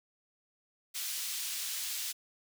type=high-pass noise; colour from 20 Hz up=pink; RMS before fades=-37 dBFS; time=0.94-2.13 s; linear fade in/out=20 ms; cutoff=3500 Hz; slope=12 dB/octave; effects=none